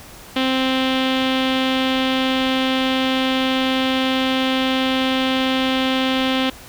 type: tone with low-pass filter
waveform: sawtooth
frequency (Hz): 261.6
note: C4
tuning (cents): 0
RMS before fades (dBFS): -19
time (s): 0.36-6.5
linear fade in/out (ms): 5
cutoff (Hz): 3300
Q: 3.9
effects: pink hiss -40 dBFS RMS until 6.68 s